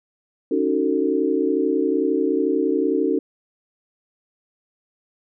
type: chord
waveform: sine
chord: D# half-diminished seventh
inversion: third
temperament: just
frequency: 280 / 311.1 / 373.4 / 448 Hz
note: C#4 / D#4 / F#4 / A4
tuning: +18 / 0 / +16 / +31 cents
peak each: -23 dBFS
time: 0.51-3.19 s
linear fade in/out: 5 ms
effects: none